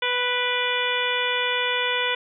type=harmonic tone with a mistuned harmonic; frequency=493.9 Hz; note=B4; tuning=in tune; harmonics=1 / 2 / 3 / 4 / 5 / 6 / 7; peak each=-29 / -29 / -29 / -29 / -29 / -29 / -29 dBFS; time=0.02-2.15 s; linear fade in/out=5 ms; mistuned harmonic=5; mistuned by=-43 cents; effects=none